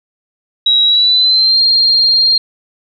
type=tone with pitch glide; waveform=sine; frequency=3858 to 4207 Hz; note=B7 to C8; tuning=-41 to +9 cents; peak=-7 dBFS; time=0.66-2.38 s; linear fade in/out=5 ms; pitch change=+150 cents; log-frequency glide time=0.85-1.6 s; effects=none